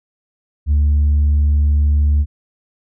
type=tone with tanh clipping; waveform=sine; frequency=73.42 Hz; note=D2; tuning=in tune; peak=-11 dBFS; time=0.66-2.26 s; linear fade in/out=50 ms; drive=1 dB; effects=none